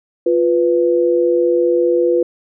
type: tone pair together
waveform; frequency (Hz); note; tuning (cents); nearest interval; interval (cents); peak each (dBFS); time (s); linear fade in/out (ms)
sine; 350 / 495; F4 / B4; +4 / +4; tritone; 600; -14; 0.26-2.23; 5
effects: none